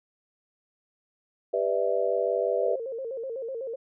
sine chord, E minor seventh, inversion first, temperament just, 395.6 / 494.4 / 593.3 / 659.3 Hz, G4 / B4 / D5 / E5, +16 / +2 / +18 / 0 cents, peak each -30 / -27 / -29 / -29 dBFS, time 1.53-2.76 s, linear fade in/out 10 ms
sine tone with vibrato, 493.9 Hz, B4, in tune, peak -31 dBFS, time 2.61-3.76 s, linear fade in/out 10 ms, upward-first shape square, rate 8 Hz, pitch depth 130 cents each way
effects none

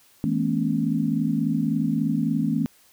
sine tone cluster, 162.7 / 213.9 / 237.5 / 274.1 Hz, E3 / A3 / A#3 / C#4, -22 / -49 / +33 / -19 cents, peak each -26 dBFS, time 0.24-2.66 s, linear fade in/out 0 ms, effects white hiss -57 dBFS RMS until 2.92 s

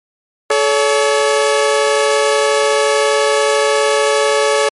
sawtooth tone pair together, 431.4 / 564.7 Hz, A4 / C#5, -34 / +32 cents, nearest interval perfect fourth, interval 466 cents, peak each -10 dBFS, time 0.5-4.69 s, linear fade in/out 5 ms, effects MP3 48 kbps

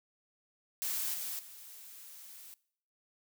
blue noise with level steps, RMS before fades -35 / -39 / -51 dBFS, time 0.82-2.54 s, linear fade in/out 0 ms, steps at 1.14 / 1.39 s, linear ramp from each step 2 ms, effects noise-tail reverb RT60 0.6 s tail -21 dB re dry

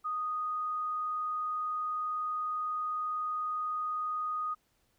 sine tone, 1241 Hz, D#6, 5 cents flat, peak -31 dBFS, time 0.04-4.55 s, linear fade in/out 20 ms, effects pink hiss -73 dBFS RMS until 4.98 s

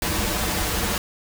pink noise with comb filter, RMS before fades -24 dBFS, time 0.02-0.98 s, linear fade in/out 2 ms, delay 7.5 ms, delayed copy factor -0.75, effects none

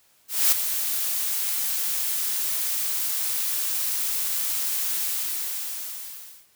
blue noise with ADSR envelope, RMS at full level -17 dBFS, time 0.28-6.48 s, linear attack 240 ms, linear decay 9 ms, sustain -9 dB, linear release 1500 ms, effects white hiss -61 dBFS RMS until 6.55 s

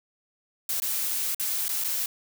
blue noise with dropouts, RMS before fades -28 dBFS, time 0.69-2.06 s, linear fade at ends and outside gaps 2 ms, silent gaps 0.801-0.82 / 1.347-1.397 / 1.682-1.691 / 1.839-1.844 s, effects none

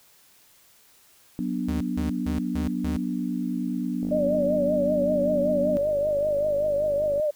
sine chord, B minor, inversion second, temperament equal with one note detuned, 185 / 244.4 / 293.7 Hz, F#3 / B3 / D4, 0 / -18 / 0 cents, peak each -30 / -28 / -31 dBFS, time 1.39-5.77 s, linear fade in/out 0 ms
45% pulse tone bursts, 76.8 Hz, D#2, 22 cents flat, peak -28 dBFS, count 5, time 1.68-2.97 s, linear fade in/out 5 ms, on 130 ms, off 160 ms
click train, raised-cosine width 2 ms, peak -26 dBFS, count 161, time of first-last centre 4.03-7.198 s, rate 50.5 Hz
sine tone with vibrato, 590 Hz, D5, 8 cents sharp, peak -21 dBFS, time 4.11-7.31 s, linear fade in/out 10 ms, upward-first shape triangle, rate 5.2 Hz, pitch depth 94 cents each way
effects white hiss -57 dBFS RMS until 7.35 s

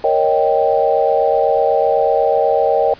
sine chord, Eb dominant seventh, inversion second, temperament equal, 466.2 / 554.4 / 622.3 / 784 Hz, Bb4 / Db5 / Eb5 / G5, 0 / 0 / 0 / 0 cents, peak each -17 dBFS, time 0.04-2.94 s, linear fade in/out 2 ms, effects pink hiss -41 dBFS RMS until 2.99 s + resampled to 11025 Hz

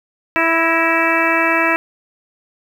harmonic tone with a mistuned harmonic, 329.5 Hz, E4, 1 cent flat, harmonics 1 / 2 / 3 / 4 / 5 / 6 / 7 / 8, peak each -21 / -21 / -21 / -21 / -21 / -21 / -21 / -21 dBFS, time 0.36-1.76 s, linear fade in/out 0 ms, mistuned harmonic 6, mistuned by -58 cents, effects 7-bit

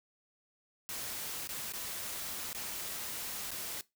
white noise with dropouts, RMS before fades -40 dBFS, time 0.89-3.81 s, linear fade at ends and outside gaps 0 ms, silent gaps 1.473-1.491 / 1.722-1.736 / 2.53-2.548 / 3.507-3.515 s, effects noise-tail reverb RT60 0.2 s tail -20 dB re dry

